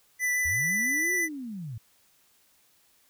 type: tone with vibrato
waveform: square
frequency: 1986 Hz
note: B6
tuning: 9 cents sharp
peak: -25 dBFS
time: 0.19-1.29 s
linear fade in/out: 50 ms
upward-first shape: sine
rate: 6 Hz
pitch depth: 12 cents each way
type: linear two-way sweep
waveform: sine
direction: up then down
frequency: 66.8 to 372.7 to 102.1 Hz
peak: -34 dBFS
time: 0.45-1.78 s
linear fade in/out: 5 ms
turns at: 1.14 s
effects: white hiss -64 dBFS RMS until 3.09 s